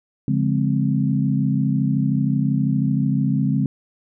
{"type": "chord", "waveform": "sine", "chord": "Db major seventh", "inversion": "none", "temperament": "equal with one note detuned", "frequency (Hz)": [141.99, 174.61, 207.7, 261.6], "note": ["Db3", "F3", "Ab3", "C4"], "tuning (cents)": [42, 0, 0, 0], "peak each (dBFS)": [-20, -26, -22, -23], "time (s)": [0.28, 3.66], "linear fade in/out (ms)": 2, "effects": []}